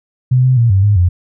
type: tone with pitch steps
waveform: sine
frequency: 127.1 / 128.7 / 117.3 / 96.5 / 103.2 / 88.8 Hz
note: C3 / C3 / A#2 / G2 / G#2 / F2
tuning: -50 / -28 / +11 / -27 / -10 / +29 cents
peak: -7 dBFS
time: 0.31-1.09 s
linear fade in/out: 10 ms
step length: 130 ms
effects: none